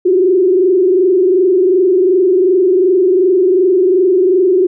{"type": "tone with frequency modulation", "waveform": "sine", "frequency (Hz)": 370, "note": "F#4", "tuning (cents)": 0, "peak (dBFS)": -7, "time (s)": [0.05, 4.67], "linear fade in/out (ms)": 10, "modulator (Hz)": 22.7, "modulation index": 1, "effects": []}